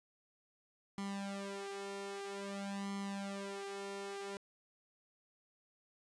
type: tone with flanger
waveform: sawtooth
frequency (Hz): 198.3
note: G3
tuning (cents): +20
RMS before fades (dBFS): -43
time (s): 0.98-4.37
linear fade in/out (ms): 0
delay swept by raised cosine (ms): 0.95 to 2.85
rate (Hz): 0.51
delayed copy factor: +1
effects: resampled to 22050 Hz